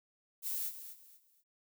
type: noise with echo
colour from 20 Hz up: violet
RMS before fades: -37 dBFS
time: 0.42-0.72 s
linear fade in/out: 50 ms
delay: 240 ms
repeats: 3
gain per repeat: -11 dB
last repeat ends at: 1.44 s
effects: none